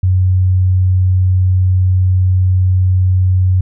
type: tone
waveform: sine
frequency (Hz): 92.5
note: F#2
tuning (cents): 0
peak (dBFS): -8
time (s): 0.03-3.61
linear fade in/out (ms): 5
effects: none